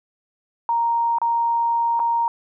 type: tone with dropouts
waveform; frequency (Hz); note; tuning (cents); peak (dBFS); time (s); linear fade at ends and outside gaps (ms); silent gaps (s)
sine; 932.3; A#5; 0; -17; 0.69-2.28; 1; 1.185-1.216 / 1.994-2
effects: none